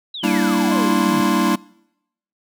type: exponential sweep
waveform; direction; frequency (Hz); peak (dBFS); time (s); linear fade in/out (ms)
sine; down; 4000 to 130; -27; 0.14-1.21; 5
type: chord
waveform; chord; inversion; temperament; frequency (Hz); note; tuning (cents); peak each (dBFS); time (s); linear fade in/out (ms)
square; E half-diminished seventh; first; equal; 196 / 233.1 / 293.7 / 329.6; G3 / Bb3 / D4 / E4; 0 / 0 / 0 / 0; -22; 0.23-1.56; 10
type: tone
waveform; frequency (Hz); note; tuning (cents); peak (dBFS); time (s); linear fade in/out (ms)
triangle; 1050; C6; +6; -21; 0.71-1.56; 10
effects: noise-tail reverb RT60 0.8 s tail -24 dB re dry